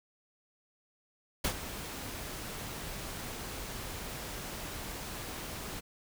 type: noise with ADSR envelope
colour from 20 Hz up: pink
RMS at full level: -29 dBFS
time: 1.44-5.81 s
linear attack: 8 ms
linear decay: 82 ms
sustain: -12 dB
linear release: 24 ms
effects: none